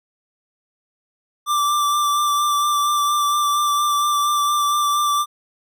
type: tone with vibrato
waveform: square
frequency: 1175 Hz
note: D6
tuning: 1 cent sharp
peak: -17 dBFS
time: 1.46-5.26 s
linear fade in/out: 50 ms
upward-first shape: sine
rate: 4.3 Hz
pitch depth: 18 cents each way
effects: none